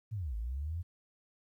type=linear two-way sweep; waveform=sine; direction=down then up; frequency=116.54 to 51.8 to 89.4 Hz; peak=-34 dBFS; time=0.11-0.83 s; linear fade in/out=20 ms; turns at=0.36 s; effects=12-bit